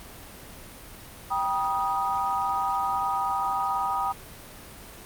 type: chord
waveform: sine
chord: G augmented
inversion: none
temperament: equal with one note detuned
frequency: 784 / 963 / 1244.5 Hz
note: G5 / B5 / D#6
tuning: 0 / -44 / 0 cents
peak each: -28 dBFS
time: 1.3-4.13 s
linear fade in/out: 20 ms
effects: pink hiss -44 dBFS RMS until 5.05 s + Opus 32 kbps

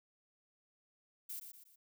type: noise with echo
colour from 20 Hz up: violet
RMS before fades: -44 dBFS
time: 1.29-1.4 s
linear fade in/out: 10 ms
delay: 120 ms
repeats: 3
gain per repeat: -7 dB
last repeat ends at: 1.76 s
effects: none

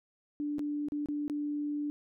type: tone with dropouts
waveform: sine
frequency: 293.7 Hz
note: D4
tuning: in tune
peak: -31 dBFS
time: 0.4-1.9 s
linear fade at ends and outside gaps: 0 ms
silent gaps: 0.584-0.593 / 0.885-0.921 / 1.059-1.086 / 1.28-1.298 s
effects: none

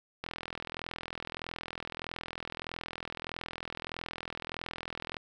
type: click train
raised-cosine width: 0.3 ms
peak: -21 dBFS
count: 206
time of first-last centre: 0.24-5.168 s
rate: 41.6 Hz
effects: none

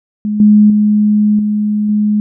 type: tone with level steps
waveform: sine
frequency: 210 Hz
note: G#3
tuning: 19 cents sharp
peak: -13 / -3 / -7 / -11 / -9 dBFS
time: 0.25-2.2 s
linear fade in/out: 0 ms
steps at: 0.4 / 0.7 / 1.39 / 1.89 s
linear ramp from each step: 2 ms
effects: none

